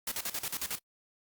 white noise with tremolo, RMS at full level -34 dBFS, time 0.07-0.79 s, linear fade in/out 5 ms, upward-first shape square, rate 11 Hz, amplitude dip 80%, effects noise-tail reverb RT60 0.1 s tail -26 dB re dry + Opus 48 kbps

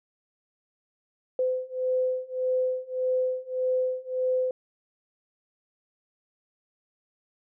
sine beating tone pair, 510 / 511.7 Hz, C5 / C5, -44 / -39 cents, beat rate 1.7 Hz, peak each -28 / -27 dBFS, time 1.39-4.51 s, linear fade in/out 2 ms, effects none

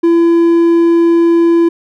triangle tone, 337.1 Hz, E4, 39 cents sharp, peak -4 dBFS, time 0.03-1.69 s, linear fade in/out 10 ms, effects none

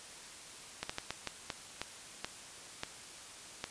slowing click train, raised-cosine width 0.2 ms, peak -18 dBFS, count 10, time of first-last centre 0.83-3.641 s, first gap 65 ms, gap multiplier 1.37, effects white hiss -50 dBFS RMS until 3.7 s + resampled to 22050 Hz

